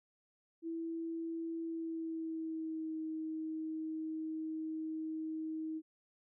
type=tone with pitch glide; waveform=sine; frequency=329.6 to 316.4 Hz; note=E4 to D#4; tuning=0 to +29 cents; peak=-37 dBFS; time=0.62-5.82 s; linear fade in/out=50 ms; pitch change=-71 cents; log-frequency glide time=1.63-2.99 s; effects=none